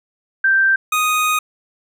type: tone pair in turn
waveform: sine / 25% pulse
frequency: 1568 / 1244.5 Hz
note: G6 / D#6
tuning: 0 / 0 cents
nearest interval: major third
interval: 400 cents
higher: first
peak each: -11 dBFS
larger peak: neither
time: 0.44-0.76 / 0.92-1.39 s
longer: second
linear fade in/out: 5 ms
effects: none